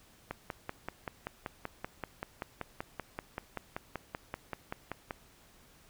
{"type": "click train", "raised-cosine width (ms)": 0.5, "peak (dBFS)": -21, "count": 26, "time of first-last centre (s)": [0.31, 5.108], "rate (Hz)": 5.21, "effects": ["pink hiss -61 dBFS RMS until 5.89 s"]}